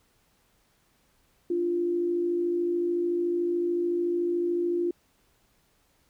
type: tone pair together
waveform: sine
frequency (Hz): 293.9 / 347.6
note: D4 / F4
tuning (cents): +1 / -8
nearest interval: minor third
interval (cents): 291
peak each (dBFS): -35 / -24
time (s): 1.5-4.91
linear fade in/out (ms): 5
effects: pink hiss -67 dBFS RMS until 6.09 s